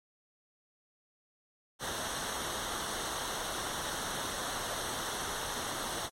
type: noise with comb filter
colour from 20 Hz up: pink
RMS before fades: -36 dBFS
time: 1.79-6.1 s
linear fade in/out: 50 ms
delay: 0.41 ms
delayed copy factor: -0.7
effects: low-pass 11000 Hz 12 dB/octave + MP3 64 kbps